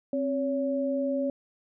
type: tone pair together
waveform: sine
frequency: 265.7 / 563 Hz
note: C4 / C#5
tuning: +27 / +27 cents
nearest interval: octave + minor second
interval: 1300 cents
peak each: -28 dBFS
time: 0.13-1.3 s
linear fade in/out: 2 ms
effects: none